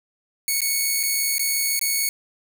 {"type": "tone with dropouts", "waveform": "5% pulse", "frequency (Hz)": 2217, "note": "C#7", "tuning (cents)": 0, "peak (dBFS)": -10, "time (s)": [0.48, 2.09], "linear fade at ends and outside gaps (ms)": 1, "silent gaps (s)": [[0.606, 0.617], [1.031, 1.035], [1.382, 1.394], [1.793, 1.813]], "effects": []}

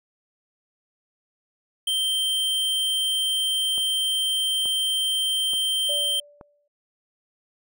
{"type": "tone", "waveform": "square", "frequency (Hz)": 3136, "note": "G7", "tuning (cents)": 0, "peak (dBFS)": -22, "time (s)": [1.87, 6.2], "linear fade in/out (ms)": 5}
{"type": "click train", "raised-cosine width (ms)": 1, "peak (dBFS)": -27, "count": 4, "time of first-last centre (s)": [3.78, 6.412], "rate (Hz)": 1.14}
{"type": "tone with exponential decay", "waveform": "sine", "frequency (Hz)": 583, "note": "D5", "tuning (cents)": -13, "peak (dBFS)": -29, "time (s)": [5.89, 6.68], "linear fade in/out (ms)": 5, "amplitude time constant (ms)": 170}
{"effects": []}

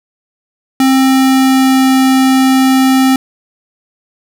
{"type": "tone with pitch glide", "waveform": "square", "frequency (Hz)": [264.7, 263.2], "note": ["C4", "C4"], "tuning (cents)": [20, 10], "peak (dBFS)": -7, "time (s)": [0.8, 3.16], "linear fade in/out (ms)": 2, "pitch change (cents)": -10, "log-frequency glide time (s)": [1, 1.95], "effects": []}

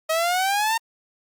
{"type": "exponential sweep", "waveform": "sawtooth", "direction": "up", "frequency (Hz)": [630, 921], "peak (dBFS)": -16, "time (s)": [0.09, 0.78], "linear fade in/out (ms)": 10, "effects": ["Opus 48 kbps"]}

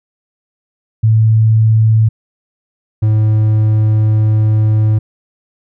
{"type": "tone pair in turn", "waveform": ["sine", "triangle"], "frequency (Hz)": [110.6, 108.07], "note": ["A2", "A2"], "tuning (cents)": [9, -31], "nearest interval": "unison", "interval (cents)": 40, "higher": "first", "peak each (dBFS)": -6, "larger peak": "neither", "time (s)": [[1.03, 2.09], [3.02, 4.99]], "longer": "second", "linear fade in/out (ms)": 10, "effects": []}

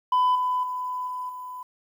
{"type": "tone with level steps", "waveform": "sine", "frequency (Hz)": 1002, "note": "B5", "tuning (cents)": 25, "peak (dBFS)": [-15, -21, -27, -29, -34], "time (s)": [0.12, 1.63], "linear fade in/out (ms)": 5, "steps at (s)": [0.35, 0.63, 1.07, 1.29], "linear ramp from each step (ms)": 5, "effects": ["tanh soft clip ceiling -17 dBFS", "9-bit"]}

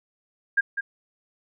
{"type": "tone with echo", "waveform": "sine", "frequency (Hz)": 1615, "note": "G#6", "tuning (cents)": -49, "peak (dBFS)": -16, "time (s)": [0.57, 0.61], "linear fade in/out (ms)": 10, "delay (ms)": 200, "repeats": 1, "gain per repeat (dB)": -8, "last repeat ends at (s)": 0.81, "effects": []}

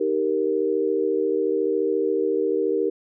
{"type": "chord", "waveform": "sine", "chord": "Eb major", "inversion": "none", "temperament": "equal", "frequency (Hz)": [311.1, 392, 466.2], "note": ["Eb4", "G4", "Bb4"], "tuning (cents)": [0, 0, 0], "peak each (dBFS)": [-27, -23, -23], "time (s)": [0, 2.9], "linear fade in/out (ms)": 10, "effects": []}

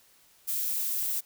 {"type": "noise", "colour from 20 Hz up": "violet", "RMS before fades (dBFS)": -30, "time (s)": [0.47, 1.21], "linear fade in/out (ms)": 20, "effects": ["white hiss -61 dBFS RMS until 1.25 s"]}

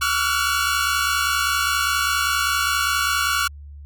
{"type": "tone cluster", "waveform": "sawtooth", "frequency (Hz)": [1134, 1358, 1408, 1473], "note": ["C#6", "F6", "F6", "F#6"], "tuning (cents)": [39, -49, 14, -8], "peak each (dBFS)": -21, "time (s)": [0.01, 3.48], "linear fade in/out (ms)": 10, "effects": ["added 72 Hz sine -36 dBFS peak until 3.85 s"]}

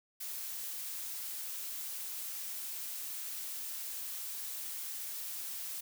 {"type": "noise", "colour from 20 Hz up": "blue", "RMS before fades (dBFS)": -41, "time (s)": [0.2, 5.81], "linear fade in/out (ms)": 10, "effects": []}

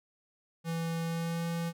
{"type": "tone with pitch glide", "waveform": "square", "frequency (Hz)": [165.6, 168.11], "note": ["E3", "E3"], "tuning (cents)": [8, 34], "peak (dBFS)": -32, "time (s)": [0.64, 1.73], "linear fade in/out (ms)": 50, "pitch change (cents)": 26, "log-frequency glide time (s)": [1.03, 1.46], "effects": []}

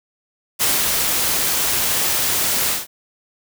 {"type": "noise with ADSR envelope", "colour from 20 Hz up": "white", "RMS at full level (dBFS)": -17, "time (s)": [0.59, 2.87], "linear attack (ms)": 30, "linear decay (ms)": 240, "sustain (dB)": -2, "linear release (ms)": 170, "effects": []}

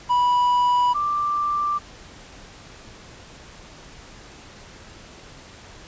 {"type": "tone pair in turn", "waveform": ["triangle", "sine"], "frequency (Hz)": [981, 1178.7], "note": ["B5", "D6"], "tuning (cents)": [-12, 6], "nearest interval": "minor third", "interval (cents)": 318, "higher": "second", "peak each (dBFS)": [-14, -20], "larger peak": "first", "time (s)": [[0.09, 0.94], [0.94, 1.79]], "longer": "neither", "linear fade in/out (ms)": 20, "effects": ["pink hiss -44 dBFS RMS until 5.87 s", "resampled to 16000 Hz"]}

